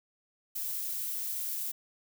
violet noise, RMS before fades -35 dBFS, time 0.55-1.72 s, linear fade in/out 10 ms, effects none

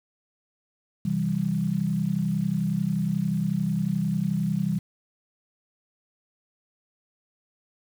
sine chord, C major, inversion none, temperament equal, 130.81 / 164.81 / 196 Hz, C3 / E3 / G3, 0 / 0 / 0 cents, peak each -31 / -26 / -26 dBFS, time 1.05-4.79 s, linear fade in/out 5 ms, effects 8-bit

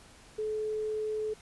sine tone, 430.5 Hz, A4, 38 cents flat, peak -30 dBFS, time 0.38-1.34 s, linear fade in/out 10 ms, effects pink hiss -55 dBFS RMS until 1.41 s + resampled to 24000 Hz

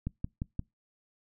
click train, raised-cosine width 5 ms, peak -20 dBFS, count 4, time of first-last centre 0.07-0.594 s, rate 5.73 Hz, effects noise-tail reverb RT60 0.2 s tail -25 dB re dry

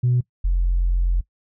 sine tone pair in turn, 123.7 / 43.98 Hz, B2 / F1, +3 / +13 cents, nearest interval octave + tritone, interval 1790 cents, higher first, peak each -14 / -15 dBFS, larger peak first, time 0.03-0.21 / 0.44-1.21 s, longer second, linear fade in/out 10 ms, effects noise-tail reverb RT60 0.1 s tail -20 dB re dry + tanh soft clip ceiling -12 dBFS

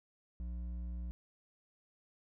sine tone with hard clipping, 59.7 Hz, A#1, 42 cents sharp, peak -40 dBFS, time 0.4-1.11 s, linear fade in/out 0 ms, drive 7 dB, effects none

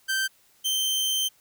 sawtooth tone pair in turn, 1558 / 3116 Hz, G6 / G7, -11 / -11 cents, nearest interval octave, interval 1200 cents, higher second, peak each -20 dBFS, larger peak neither, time 0.08-0.28 / 0.64-1.29 s, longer second, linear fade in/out 20 ms, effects white hiss -61 dBFS RMS until 1.4 s

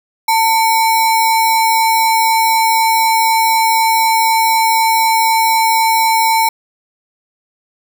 sine tone with sample-and-hold, 898 Hz, A5, 35 cents sharp, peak -9 dBFS, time 0.28-6.49 s, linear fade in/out 5 ms, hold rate 3150 Hz, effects none

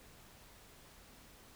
silence, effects pink hiss -59 dBFS RMS until 1.55 s

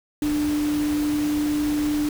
sine tone in noise, 297.3 Hz, D4, 21 cents sharp, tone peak -20 dBFS, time 0.22-2.09 s, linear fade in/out 2 ms, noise pink, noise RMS -34 dBFS, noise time 0.22-2.09 s, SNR +11 dB, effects none

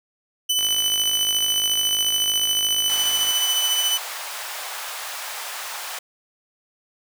sawtooth tone with tremolo, 3000 Hz, F#7, 23 cents sharp, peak -14 dBFS, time 0.49-3.98 s, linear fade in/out 10 ms, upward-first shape triangle, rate 14 Hz, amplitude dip 40%
click train, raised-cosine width 0.2 ms, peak -16 dBFS, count 141, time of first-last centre 0.59-3.308 s, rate 51.5 Hz
pink high-pass noise, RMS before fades -32 dBFS, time 2.89-5.99 s, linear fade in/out 5 ms, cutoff 710 Hz, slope 24 dB/octave
effects none

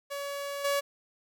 sawtooth tone with level steps, 565 Hz, C#5, 33 cents sharp, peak -30 / -22 dBFS, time 0.1-0.81 s, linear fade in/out 20 ms, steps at 0.64 s, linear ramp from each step 10 ms, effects none

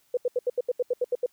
sine tone bursts, 493.9 Hz, B4, in tune, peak -21 dBFS, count 11, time 0.14-1.262 s, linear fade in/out 5 ms, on 32 ms, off 77 ms, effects white hiss -66 dBFS RMS until 1.32 s

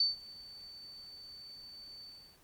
sine tone with ADSR envelope, 4535 Hz, C#8, 39 cents sharp, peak -24 dBFS, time 0-2.39 s, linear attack 4 ms, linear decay 150 ms, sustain -23 dB, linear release 320 ms, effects pink hiss -63 dBFS RMS until 2.43 s + Opus 24 kbps

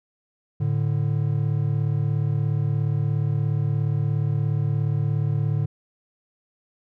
triangle tone pair together, 110 / 147 Hz, A2 / D3, 0 / +2 cents, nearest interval perfect fourth, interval 502 cents, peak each -21 dBFS, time 0.6-5.66 s, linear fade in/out 10 ms, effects none

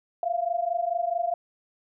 sine tone pair together, 678 / 702.6 Hz, E5 / F5, +49 / +10 cents, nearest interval minor second, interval 61 cents, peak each -27 dBFS, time 0.23-1.34 s, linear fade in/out 2 ms, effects none

